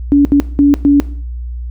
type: tone bursts at uneven times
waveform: sine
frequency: 285.2 Hz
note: C#4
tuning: 49 cents sharp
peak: -4 dBFS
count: 4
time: 0.12-0.25 / 0.32-0.4 / 0.59-0.74 / 0.85-1 s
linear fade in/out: 0 ms
effects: noise-tail reverb RT60 0.5 s tail -17 dB re dry + added 60 Hz sine -20 dBFS peak until 1.7 s